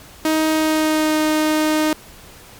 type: tone with pitch glide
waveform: sawtooth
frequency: 314.2 to 309 Hz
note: D#4 to D#4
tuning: +17 to -12 cents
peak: -11 dBFS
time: 0.25-1.93 s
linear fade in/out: 2 ms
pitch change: -29 cents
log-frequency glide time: 0.51-1.18 s
effects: pink hiss -42 dBFS RMS until 2.59 s + MP3 96 kbps